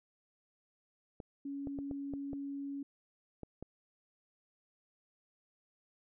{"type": "clicks", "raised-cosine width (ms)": 2, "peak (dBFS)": -30, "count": 8, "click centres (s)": [1.202, 1.672, 1.788, 1.912, 2.137, 2.332, 3.433, 3.626]}
{"type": "tone", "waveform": "sine", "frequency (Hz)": 279.6, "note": "C#4", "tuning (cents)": 15, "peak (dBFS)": -38, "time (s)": [1.45, 2.83], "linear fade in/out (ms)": 5}
{"effects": []}